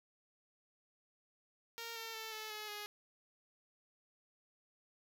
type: tone with pitch steps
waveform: 5% pulse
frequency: 462.2 / 452.7 / 443.4 / 434.2 / 425.3 / 416.6 Hz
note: A#4 / A4 / A4 / A4 / G#4 / G#4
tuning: -15 / +49 / +13 / -23 / +41 / +5 cents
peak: -32 dBFS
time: 1.78-2.86 s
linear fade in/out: 0 ms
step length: 180 ms
effects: none

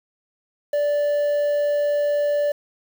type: tone with quantisation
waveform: triangle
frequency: 584 Hz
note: D5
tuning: 10 cents flat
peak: -16 dBFS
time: 0.73-2.52 s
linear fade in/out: 5 ms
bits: 7
effects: none

